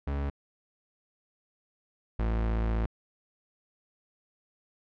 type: tone pair in turn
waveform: 40% pulse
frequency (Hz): 70.5 / 55.75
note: C#2 / A1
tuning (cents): +30 / +23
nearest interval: major third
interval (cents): 407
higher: first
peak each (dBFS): -28 / -25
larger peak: second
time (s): 0.07-0.3 / 2.19-2.86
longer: second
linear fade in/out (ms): 5
effects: low-pass 2000 Hz 12 dB/octave

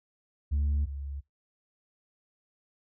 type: tone pair in turn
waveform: sine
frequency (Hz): 72.2 / 69.94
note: D2 / C#2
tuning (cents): -29 / +16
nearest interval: minor second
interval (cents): 55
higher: first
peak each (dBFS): -22 / -34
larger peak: first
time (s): 0.51-0.86 / 0.86-1.21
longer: neither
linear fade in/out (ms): 20
effects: noise-tail reverb RT60 0.2 s tail -25 dB re dry + tanh soft clip ceiling -23 dBFS

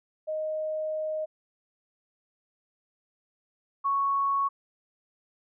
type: tone pair in turn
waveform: sine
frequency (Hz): 622.3 / 1108.8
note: D#5 / C#6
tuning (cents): 0 / 0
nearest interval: minor seventh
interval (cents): 1000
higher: second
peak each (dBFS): -28 / -23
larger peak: second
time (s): 0.27-1.26 / 3.84-4.49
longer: first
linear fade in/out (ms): 20
effects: none

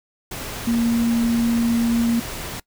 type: tone in noise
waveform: sine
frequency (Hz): 233.1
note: A#3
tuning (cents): 0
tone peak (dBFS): -16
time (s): 0.67-2.2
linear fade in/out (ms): 5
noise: pink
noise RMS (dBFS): -31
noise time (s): 0.31-2.6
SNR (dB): +12
effects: noise-tail reverb RT60 0.1 s tail -21 dB re dry

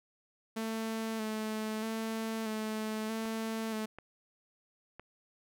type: tone with vibrato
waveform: sawtooth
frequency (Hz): 220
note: A3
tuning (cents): 0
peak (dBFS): -30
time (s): 0.56-3.86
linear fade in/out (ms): 10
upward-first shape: square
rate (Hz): 0.79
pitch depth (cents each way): 23
type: clicks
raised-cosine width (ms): 0.5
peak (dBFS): -31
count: 3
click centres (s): 3.256 / 3.986 / 4.996
effects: none

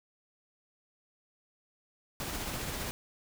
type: noise with tremolo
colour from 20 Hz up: pink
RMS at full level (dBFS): -36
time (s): 2.2-2.91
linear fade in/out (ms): 0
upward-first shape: sine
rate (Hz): 15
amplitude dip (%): 25
effects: none

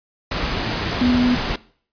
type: tone in noise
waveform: sine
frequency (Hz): 246.9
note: B3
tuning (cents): 0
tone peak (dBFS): -14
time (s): 1.01-1.35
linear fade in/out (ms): 5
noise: pink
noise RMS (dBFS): -23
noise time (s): 0.31-1.56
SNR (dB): +6
effects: noise-tail reverb RT60 0.5 s tail -20 dB re dry + resampled to 11025 Hz

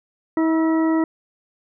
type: harmonic tone with a mistuned harmonic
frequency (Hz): 321.5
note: E4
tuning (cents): -43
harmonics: 1 / 2 / 3 / 4 / 6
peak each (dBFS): -16 / -28 / -29 / -32 / -34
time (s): 0.37-1.04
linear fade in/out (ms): 2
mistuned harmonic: 4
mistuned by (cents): +34
effects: none

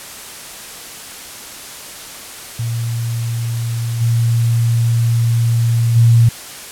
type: tone with level steps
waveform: sine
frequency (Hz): 116.54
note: A#2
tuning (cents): 0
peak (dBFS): -17 / -11 / -6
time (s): 2.59-6.29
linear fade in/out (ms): 5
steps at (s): 4 / 5.95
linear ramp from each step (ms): 20
effects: white hiss -32 dBFS RMS until 6.71 s + low-pass 12000 Hz 12 dB/octave

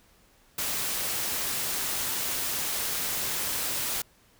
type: noise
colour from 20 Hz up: white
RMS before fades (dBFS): -30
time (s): 0.58-4.02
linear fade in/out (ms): 5
effects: pink hiss -61 dBFS RMS until 4.39 s

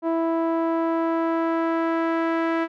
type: tone with low-pass filter sweep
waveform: sawtooth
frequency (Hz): 329.4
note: E4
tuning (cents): -1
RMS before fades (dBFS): -23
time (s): 0.02-2.68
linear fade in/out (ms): 50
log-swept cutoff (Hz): 870 to 1800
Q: 1.4
effects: none

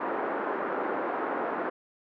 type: band-pass noise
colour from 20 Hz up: pink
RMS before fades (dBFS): -31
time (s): 0-1.7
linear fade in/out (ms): 10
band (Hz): 300 to 1500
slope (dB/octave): 24
effects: none

